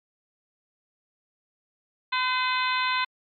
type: harmonic tone with a mistuned harmonic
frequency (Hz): 508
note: B4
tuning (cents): +49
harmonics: 2 / 3 / 4 / 5 / 6 / 7 / 8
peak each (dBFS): -26 / -30 / -31 / -31 / -38 / -33 / -34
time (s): 2.12-3.05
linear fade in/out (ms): 10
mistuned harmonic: 4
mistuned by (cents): +16
effects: MP3 96 kbps